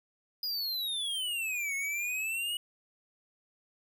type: exponential two-way sweep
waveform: square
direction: down then up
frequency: 4978 to 2182 to 2926 Hz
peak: -32 dBFS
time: 0.43-2.57 s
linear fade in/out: 2 ms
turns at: 1.75 s
effects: none